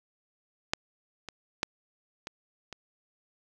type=clicks; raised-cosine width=0.2 ms; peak=-8 / -22 / -9 / -20 / -23 dBFS; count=5; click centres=0.735 / 1.287 / 1.631 / 2.271 / 2.727 s; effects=none